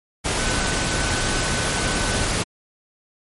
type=tone in noise; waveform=sine; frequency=1508 Hz; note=F#6; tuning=32 cents sharp; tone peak=-30 dBFS; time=0.38-2.26 s; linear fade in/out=20 ms; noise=pink; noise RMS=-22 dBFS; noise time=0.24-2.44 s; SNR=-11 dB; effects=MP3 48 kbps